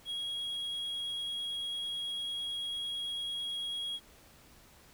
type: tone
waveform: triangle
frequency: 3303 Hz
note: G#7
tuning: 10 cents flat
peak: -33 dBFS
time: 0.05-4 s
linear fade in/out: 50 ms
effects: pink hiss -59 dBFS RMS until 4.93 s